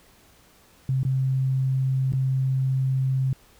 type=tone with dropouts; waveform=sine; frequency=132.2 Hz; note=C3; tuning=18 cents sharp; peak=-20 dBFS; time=0.89-3.33 s; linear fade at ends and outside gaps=2 ms; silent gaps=1.032-1.05 / 2.122-2.134 s; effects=pink hiss -56 dBFS RMS until 3.59 s